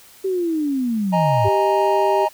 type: linear sweep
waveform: sine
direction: down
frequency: 390 to 97.2 Hz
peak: -18 dBFS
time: 0.24-1.49 s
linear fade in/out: 10 ms
type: chord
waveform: triangle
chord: D# suspended fourth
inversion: none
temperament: equal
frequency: 622.3 / 830.6 / 932.3 Hz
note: D#5 / G#5 / A#5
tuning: 0 / 0 / 0 cents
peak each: -18 / -20 / -18 dBFS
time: 1.12-2.29 s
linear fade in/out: 20 ms
type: tone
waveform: sine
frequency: 392 Hz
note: G4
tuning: in tune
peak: -19 dBFS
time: 1.44-2.26 s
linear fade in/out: 20 ms
effects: white hiss -47 dBFS RMS until 2.33 s